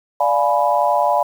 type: chord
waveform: sine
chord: D diminished seventh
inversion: none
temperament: equal with one note detuned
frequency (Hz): 587.3 / 698.5 / 840.7 / 987.8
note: D5 / F5 / Ab5 / Cb6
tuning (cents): 0 / 0 / +21 / 0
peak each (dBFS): -19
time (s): 0.2-1.23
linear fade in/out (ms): 5
effects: 7-bit